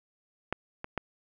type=clicks; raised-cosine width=0.5 ms; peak=-14 / -21 / -15 dBFS; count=3; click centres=0.526 / 0.844 / 0.977 s; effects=none